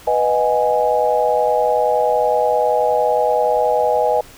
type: chord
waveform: sine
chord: G# minor seventh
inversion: first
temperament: equal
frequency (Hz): 493.9 / 622.3 / 740 / 830.6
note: B4 / D#5 / F#5 / G#5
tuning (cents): 0 / 0 / 0 / 0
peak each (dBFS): -18 / -18 / -24 / -18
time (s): 0.07-4.21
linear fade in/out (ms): 5
effects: pink hiss -42 dBFS RMS until 4.37 s